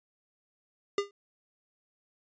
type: tone with exponential decay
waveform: square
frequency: 403.4 Hz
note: G4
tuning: 50 cents sharp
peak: -23 dBFS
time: 0.98-1.11 s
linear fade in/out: 2 ms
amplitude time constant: 28 ms
effects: resampled to 16000 Hz